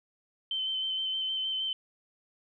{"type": "tone with vibrato", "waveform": "sine", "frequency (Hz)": 3084, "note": "G7", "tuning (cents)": -29, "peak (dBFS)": -29, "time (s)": [0.51, 1.73], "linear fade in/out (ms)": 2, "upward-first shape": "square", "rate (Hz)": 6.4, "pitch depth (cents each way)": 14, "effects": []}